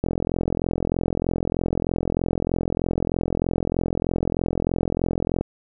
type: click train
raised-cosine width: 2 ms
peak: -9 dBFS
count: 233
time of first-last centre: 0.04-5.41 s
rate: 43.2 Hz
effects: none